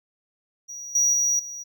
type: tone with level steps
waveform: triangle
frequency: 5780 Hz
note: F#8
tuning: 41 cents flat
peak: -33 / -16 / -18 / -32 dBFS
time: 0.68-1.64 s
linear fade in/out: 20 ms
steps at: 0.95 / 1.13 / 1.39 s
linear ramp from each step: 5 ms
effects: none